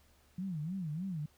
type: tone with vibrato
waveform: sine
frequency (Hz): 170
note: F3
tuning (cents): -46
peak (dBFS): -35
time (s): 0.38-1.26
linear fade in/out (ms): 5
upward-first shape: sine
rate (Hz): 3.3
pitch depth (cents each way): 240
effects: added 72 Hz sine -68 dBFS peak until 1.37 s + pink hiss -68 dBFS RMS until 1.37 s